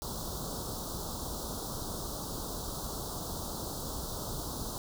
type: band-stop noise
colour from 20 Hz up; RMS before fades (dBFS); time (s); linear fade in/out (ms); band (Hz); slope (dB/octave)
pink; -38; 0.02-4.78; 0; 1300 to 3700; 48
effects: none